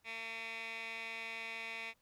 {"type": "tone with band-pass filter", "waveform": "15% pulse", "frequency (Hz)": 226.3, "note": "A3", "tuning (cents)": 49, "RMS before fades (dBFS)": -44, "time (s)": [0.04, 1.94], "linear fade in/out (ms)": 50, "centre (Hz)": 2500, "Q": 3.1, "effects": ["pink hiss -75 dBFS RMS until 2.01 s"]}